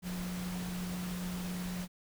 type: tone in noise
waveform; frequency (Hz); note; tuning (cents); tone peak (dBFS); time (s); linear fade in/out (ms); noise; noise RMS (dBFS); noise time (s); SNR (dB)
sine; 180; F#3; -47; -36; 0.02-1.88; 50; pink; -44; 0.02-1.88; +5
effects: none